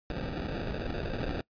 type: noise with sample-and-hold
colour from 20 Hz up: pink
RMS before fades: -34 dBFS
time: 0.1-1.41 s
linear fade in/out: 2 ms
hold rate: 1050 Hz
effects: noise-tail reverb RT60 0.1 s tail -22 dB re dry + resampled to 11025 Hz